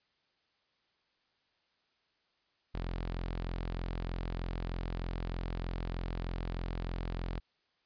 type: tone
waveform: sawtooth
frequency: 43.23 Hz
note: F1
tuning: 17 cents flat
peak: -31 dBFS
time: 2.74-7.4 s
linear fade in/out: 10 ms
effects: white hiss -75 dBFS RMS until 7.85 s + resampled to 11025 Hz